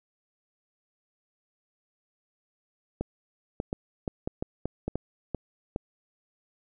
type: clicks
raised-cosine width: 2 ms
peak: -16 dBFS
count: 11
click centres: 3.01 / 3.601 / 3.729 / 4.078 / 4.275 / 4.425 / 4.656 / 4.88 / 4.956 / 5.347 / 5.761 s
effects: none